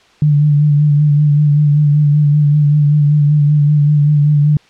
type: tone with vibrato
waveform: sine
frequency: 147.6 Hz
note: D3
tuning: 9 cents sharp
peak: -7 dBFS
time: 0.22-4.57 s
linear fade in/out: 2 ms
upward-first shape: sine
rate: 5.2 Hz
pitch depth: 34 cents each way
effects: white hiss -48 dBFS RMS until 4.69 s + low-pass 4000 Hz 12 dB/octave